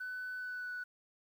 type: tone with pitch glide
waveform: sine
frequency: 1500 to 1481.1 Hz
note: F#6 to F#6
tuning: +23 to +1 cents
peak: -37 dBFS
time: 0-0.84 s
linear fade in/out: 10 ms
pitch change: -22 cents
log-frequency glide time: 0.38-0.72 s
effects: tanh soft clip ceiling -36 dBFS + 11-bit